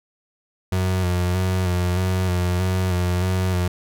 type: tone with vibrato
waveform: 35% pulse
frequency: 91 Hz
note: F#2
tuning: 28 cents flat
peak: -17 dBFS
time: 0.72-3.68 s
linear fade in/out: 5 ms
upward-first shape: square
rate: 1.6 Hz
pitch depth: 32 cents each way
effects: none